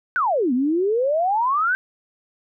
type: exponential two-way sweep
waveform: sine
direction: down then up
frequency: 1568 to 238.9 to 1568 Hz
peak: -17 dBFS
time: 0.16-1.75 s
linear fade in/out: 0 ms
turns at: 0.53 s
effects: none